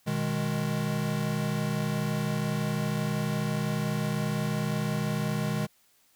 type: chord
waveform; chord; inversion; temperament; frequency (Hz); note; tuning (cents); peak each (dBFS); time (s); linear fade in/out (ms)
square; G# minor; first; equal; 123.47 / 155.56 / 207.7; B2 / D#3 / G#3; 0 / 0 / 0; -34 / -31 / -32; 0.06-5.67; 20
effects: white hiss -65 dBFS RMS until 6.15 s